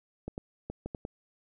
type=clicks; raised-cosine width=2 ms; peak=-23 dBFS; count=6; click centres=0.28 / 0.379 / 0.7 / 0.86 / 0.948 / 1.051 s; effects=none